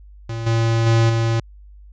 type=tone with level steps; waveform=square; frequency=114.4 Hz; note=A#2; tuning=32 cents flat; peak=-25 / -16 / -13 / -17 dBFS; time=0.29-1.4 s; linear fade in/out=5 ms; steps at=0.46 / 0.86 / 1.09 s; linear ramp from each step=10 ms; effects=added 50 Hz sine -40 dBFS peak until 1.92 s + resampled to 16000 Hz